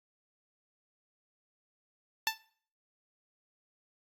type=tone with exponential decay; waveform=10% pulse; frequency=884 Hz; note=A5; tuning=8 cents sharp; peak=-15 dBFS; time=2.27-2.38 s; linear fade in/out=1 ms; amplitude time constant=23 ms; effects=noise-tail reverb RT60 0.5 s tail -20 dB re dry + AAC 64 kbps